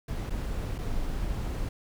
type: noise with dropouts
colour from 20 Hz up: brown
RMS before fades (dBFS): -31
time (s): 0.08-1.69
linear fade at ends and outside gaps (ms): 5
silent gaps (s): 0.298-0.304 / 0.782-0.786
effects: none